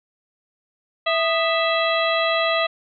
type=harmonic tone with a mistuned harmonic; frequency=659.3 Hz; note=E5; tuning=in tune; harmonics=1 / 2 / 3 / 4 / 5 / 6; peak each=-21 / -24 / -26 / -27 / -28 / -29 dBFS; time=1.06-2.67 s; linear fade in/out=10 ms; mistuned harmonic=2; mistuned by=-110 cents; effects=none